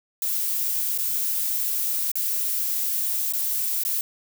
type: noise with dropouts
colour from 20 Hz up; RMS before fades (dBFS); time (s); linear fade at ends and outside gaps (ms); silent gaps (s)
violet; -25; 0.22-4.01; 1; 0.977-0.986 / 2.116-2.155 / 3.324-3.335 / 3.836-3.85
effects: none